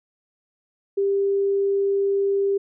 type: tone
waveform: sine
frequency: 396.3 Hz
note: G4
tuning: 19 cents sharp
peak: -18 dBFS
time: 0.97-2.58 s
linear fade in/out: 10 ms
effects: none